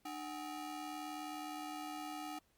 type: ring-modulated tone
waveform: 30% pulse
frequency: 523.3 Hz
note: C5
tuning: in tune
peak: -37 dBFS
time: 0.05-2.39 s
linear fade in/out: 5 ms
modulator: 222 Hz
effects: pink hiss -75 dBFS RMS until 2.57 s + Opus 48 kbps